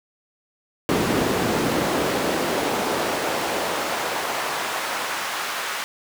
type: noise with high-pass filter sweep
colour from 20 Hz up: brown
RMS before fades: -24 dBFS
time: 0.89-5.84 s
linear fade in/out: 0 ms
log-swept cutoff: 230 to 1300 Hz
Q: 0.89
effects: none